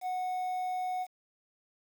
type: tone with quantisation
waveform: triangle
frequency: 736 Hz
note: F#5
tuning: 9 cents flat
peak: -29 dBFS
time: 0.01-1.07 s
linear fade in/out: 50 ms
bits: 9
effects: none